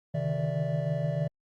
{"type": "tone cluster", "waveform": "triangle", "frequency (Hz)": [133.8, 150.4, 156.9, 584, 658], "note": ["C3", "D3", "D#3", "D5", "E5"], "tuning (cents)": [39, 42, 15, -10, -3], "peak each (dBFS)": [-30, -36, -28, -32, -37], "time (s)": [0.14, 1.28], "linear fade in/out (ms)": 10, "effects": ["Opus 48 kbps"]}